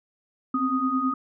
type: tone cluster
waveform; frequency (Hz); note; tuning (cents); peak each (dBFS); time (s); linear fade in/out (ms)
sine; 256.3 / 265.8 / 1244; C4 / C4 / D#6; -36 / +27 / -1; -28 / -26 / -25; 0.54-1.14; 5
effects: none